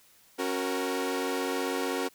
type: chord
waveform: sawtooth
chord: F# major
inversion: second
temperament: equal with one note detuned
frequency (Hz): 274.5 / 370 / 466.2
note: C#4 / F#4 / A#4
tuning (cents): -17 / 0 / 0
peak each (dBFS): -29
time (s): 0.38-2.09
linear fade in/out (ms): 20
effects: white hiss -60 dBFS RMS until 2.14 s